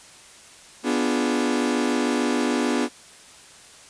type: chord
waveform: 40% pulse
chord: B diminished seventh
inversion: none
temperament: equal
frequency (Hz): 246.9 / 293.7 / 349.2 / 415.3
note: B3 / D4 / F4 / Ab4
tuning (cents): 0 / 0 / 0 / 0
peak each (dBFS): -23 / -25 / -28 / -28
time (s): 0.83-2.89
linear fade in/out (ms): 50
effects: white hiss -47 dBFS RMS until 3.89 s + resampled to 22050 Hz